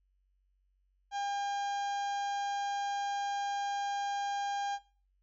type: harmonic tone with a mistuned harmonic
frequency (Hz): 804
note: G5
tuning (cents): +44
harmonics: 1 / 2 / 3 / 4 / 5 / 6 / 7 / 8 / 9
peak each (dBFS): -33 / -44 / -52 / -46 / -55 / -56 / -55 / -54 / -62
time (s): 1.11-4.79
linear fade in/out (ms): 50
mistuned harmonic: 9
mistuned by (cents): -28
effects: noise-tail reverb RT60 0.4 s tail -18 dB re dry + added 47 Hz sine -70 dBFS peak until 5.22 s